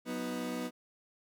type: chord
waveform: 30% pulse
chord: B major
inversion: second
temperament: equal with one note detuned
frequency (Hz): 185 / 246.9 / 314.7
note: F#3 / B3 / D#4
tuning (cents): 0 / 0 / +20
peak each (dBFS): -40 / -34 / -39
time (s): 0.05-0.71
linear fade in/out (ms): 50
effects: none